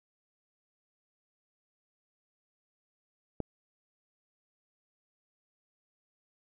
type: click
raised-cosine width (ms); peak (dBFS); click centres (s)
2; -19; 3.403
effects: none